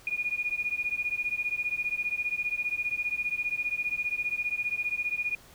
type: beating tone pair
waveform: sine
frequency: 2438 / 2453 Hz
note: D#7 / D#7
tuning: -36 / -25 cents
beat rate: 15 Hz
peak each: -31 dBFS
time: 0.07-5.35 s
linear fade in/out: 2 ms
effects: pink hiss -54 dBFS RMS until 5.54 s